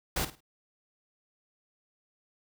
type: noise with echo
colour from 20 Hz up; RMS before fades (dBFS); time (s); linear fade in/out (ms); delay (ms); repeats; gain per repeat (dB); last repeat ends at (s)
pink; -30; 0.16-0.25; 5; 52; 3; -12; 0.406
effects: none